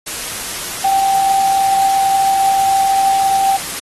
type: tone in noise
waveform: sine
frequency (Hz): 780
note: G5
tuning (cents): -9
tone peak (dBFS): -11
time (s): 0.84-3.57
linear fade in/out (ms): 10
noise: white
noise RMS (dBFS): -24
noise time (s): 0.06-3.8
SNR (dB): +10
effects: AAC 32 kbps